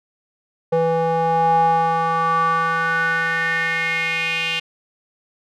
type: tone with band-pass filter sweep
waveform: square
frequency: 164.81 Hz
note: E3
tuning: in tune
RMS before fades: -19 dBFS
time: 0.72-4.6 s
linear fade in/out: 10 ms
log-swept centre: 580 to 2800 Hz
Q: 5.5
effects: none